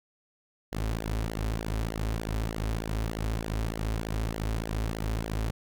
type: tone with flanger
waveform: sawtooth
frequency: 54.5 Hz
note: A1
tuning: 16 cents flat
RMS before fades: -31 dBFS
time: 0.72-5.51 s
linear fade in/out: 5 ms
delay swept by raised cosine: 0.78 to 6.38 ms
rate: 3.3 Hz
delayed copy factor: -0.75
effects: none